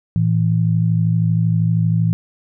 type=tone pair together; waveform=sine; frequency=112.06 / 164.81 Hz; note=A2 / E3; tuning=+32 / 0 cents; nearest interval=perfect fifth; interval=668 cents; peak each=-16 dBFS; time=0.16-2.13 s; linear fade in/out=0 ms; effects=none